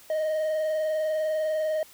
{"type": "tone with vibrato", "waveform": "triangle", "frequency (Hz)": 622.3, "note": "D#5", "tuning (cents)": 0, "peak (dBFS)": -22, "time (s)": [0.1, 1.83], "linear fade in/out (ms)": 2, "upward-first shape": "sine", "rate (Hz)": 20, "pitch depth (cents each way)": 31, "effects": ["white hiss -52 dBFS RMS until 1.93 s"]}